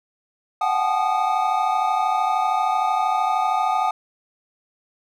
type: tone cluster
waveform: triangle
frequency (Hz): 734 / 767 / 858 / 1231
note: F#5 / G5 / A5 / D#6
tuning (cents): -14 / -38 / -44 / -19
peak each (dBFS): -22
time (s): 0.61-3.91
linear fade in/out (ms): 5
effects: none